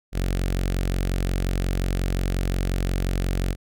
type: tone with notch filter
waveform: sawtooth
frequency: 45.62 Hz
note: F#1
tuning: 24 cents flat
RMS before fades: -24 dBFS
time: 0.12-3.56 s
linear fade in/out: 50 ms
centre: 970 Hz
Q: 1.6
effects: none